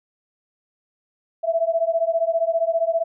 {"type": "beating tone pair", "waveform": "sine", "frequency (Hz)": [655, 670], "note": ["E5", "E5"], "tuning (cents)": [-11, 28], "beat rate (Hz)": 15, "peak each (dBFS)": -21, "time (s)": [1.43, 3.04], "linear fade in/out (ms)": 20, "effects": []}